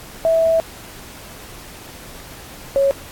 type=tone pair in turn; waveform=sine; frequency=654 / 551 Hz; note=E5 / C#5; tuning=-14 / -11 cents; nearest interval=minor third; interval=297 cents; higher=first; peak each=-12 dBFS; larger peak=neither; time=0.25-0.6 / 2.76-2.91 s; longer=first; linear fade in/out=0 ms; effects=pink hiss -38 dBFS RMS until 3.11 s + AAC 64 kbps